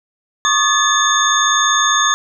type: tone cluster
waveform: sine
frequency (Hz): 1111 / 1211 / 1726 / 3578 / 6530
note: C#6 / D#6 / A6 / A7 / G#8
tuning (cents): +4 / -47 / -34 / +28 / -30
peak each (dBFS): -18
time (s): 0.45-2.14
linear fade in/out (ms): 0
effects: none